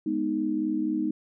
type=chord; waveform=sine; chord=G# minor; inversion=none; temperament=equal; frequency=207.7 / 246.9 / 311.1 Hz; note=G#3 / B3 / D#4; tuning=0 / 0 / 0 cents; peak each=-32 / -31 / -26 dBFS; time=0.06-1.11 s; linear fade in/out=5 ms; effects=none